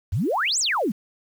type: exponential two-way sweep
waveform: sine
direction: up then down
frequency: 77.5 to 8460 to 176.9 Hz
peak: -20 dBFS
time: 0.12-0.92 s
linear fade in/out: 10 ms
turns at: 0.59 s
effects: 8-bit

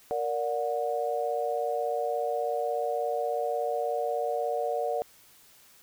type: chord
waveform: sine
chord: Bb augmented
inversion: none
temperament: just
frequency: 466.2 / 582.7 / 728.4 Hz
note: Bb4 / D5 / F#5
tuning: 0 / -14 / -27 cents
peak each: -31 dBFS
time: 0.11-5.02 s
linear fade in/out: 0 ms
effects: white hiss -57 dBFS RMS until 5.82 s

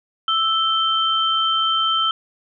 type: tone pair together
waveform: sine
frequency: 1318.5 / 3114 Hz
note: E6 / G7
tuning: 0 / -12 cents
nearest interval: octave + minor third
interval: 1488 cents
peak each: -19 dBFS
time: 0.28-2.11 s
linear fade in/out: 2 ms
effects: none

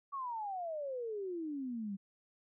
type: exponential sweep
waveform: sine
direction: down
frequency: 1140 to 190.7 Hz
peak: -37 dBFS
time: 0.12-1.97 s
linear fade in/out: 20 ms
effects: none

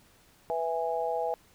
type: chord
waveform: sine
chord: E major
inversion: second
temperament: just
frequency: 494.4 / 659.3 / 824.1 Hz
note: B4 / E5 / G#5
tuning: +2 / 0 / -14 cents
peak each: -32 dBFS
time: 0.5-1.34 s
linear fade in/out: 0 ms
effects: pink hiss -61 dBFS RMS until 1.54 s

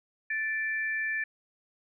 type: tone pair together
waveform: sine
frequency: 1756.8 / 2345 Hz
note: A6 / D7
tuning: -3 / -3 cents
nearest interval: perfect fourth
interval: 500 cents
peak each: -29 / -35 dBFS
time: 0.3-1.24 s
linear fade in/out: 5 ms
effects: none

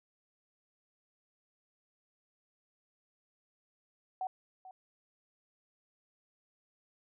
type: tone with echo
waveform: sine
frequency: 750 Hz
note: F#5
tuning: 23 cents sharp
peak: -33 dBFS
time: 4.21-4.27 s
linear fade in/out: 2 ms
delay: 440 ms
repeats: 1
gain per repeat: -15 dB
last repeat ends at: 4.71 s
effects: none

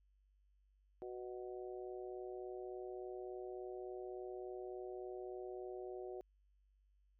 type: harmonic tone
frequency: 123.47 Hz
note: B2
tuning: in tune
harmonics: 3 / 4 / 5 / 6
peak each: -46 / -53 / -54 / -55 dBFS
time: 1.02-6.21 s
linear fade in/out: 0 ms
effects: added 49 Hz sine -70 dBFS peak until 7.19 s

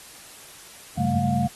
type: tone cluster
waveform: sine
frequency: 95.3 / 136.3 / 195 / 220 / 711 Hz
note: G2 / C#3 / G3 / A3 / F5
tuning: -48 / -29 / -9 / 0 / +31 cents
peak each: -30 / -25 / -27 / -25 / -26 dBFS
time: 0.97-1.48 s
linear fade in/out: 10 ms
effects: white hiss -45 dBFS RMS until 1.55 s + AAC 32 kbps

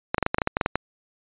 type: clicks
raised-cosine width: 0.5 ms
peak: -6 dBFS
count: 12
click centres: 0.145 / 0.182 / 0.227 / 0.264 / 0.345 / 0.384 / 0.418 / 0.474 / 0.569 / 0.612 / 0.661 / 0.756 s
effects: resampled to 8000 Hz

